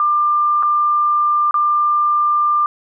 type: tone with dropouts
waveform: sine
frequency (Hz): 1193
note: D6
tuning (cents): +27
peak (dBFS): -12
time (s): 0-2.66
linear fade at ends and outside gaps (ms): 1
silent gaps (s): 0.626-0.631 / 1.51-1.542
effects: none